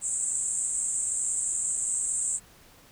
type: band-pass noise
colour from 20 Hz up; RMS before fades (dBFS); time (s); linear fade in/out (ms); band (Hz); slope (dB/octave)
white; -29; 0.01-2.4; 50; 7400 to 8500; 96
effects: pink hiss -55 dBFS RMS until 2.91 s